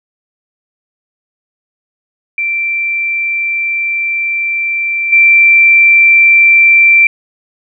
sine tone with level steps, 2349 Hz, D7, in tune, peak -12 / -3 dBFS, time 2.38-7.07 s, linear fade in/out 2 ms, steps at 5.12 s, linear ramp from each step 10 ms, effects none

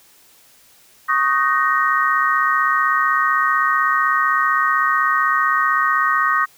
sine chord, Eb dominant seventh, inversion third, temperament equal with one note detuned, 1108.7 / 1244.5 / 1527.8 / 1864.7 Hz, Db6 / Eb6 / G6 / Bb6, 0 / 0 / -45 / 0 cents, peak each -20 / -18 / -23 / -20 dBFS, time 1.08-6.46 s, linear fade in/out 20 ms, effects white hiss -51 dBFS RMS until 6.57 s

